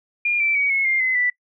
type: tone with pitch steps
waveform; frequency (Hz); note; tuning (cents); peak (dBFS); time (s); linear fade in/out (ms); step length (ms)
sine; 2414 / 2334 / 2258 / 2183 / 2111 / 2042 / 1974.4; D7 / D7 / C#7 / C#7 / C7 / C7 / B6; +47 / -11 / +31 / -27 / +15 / -43 / -1; -17; 0.25-1.3; 5; 150
effects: noise-tail reverb RT60 0.1 s tail -23 dB re dry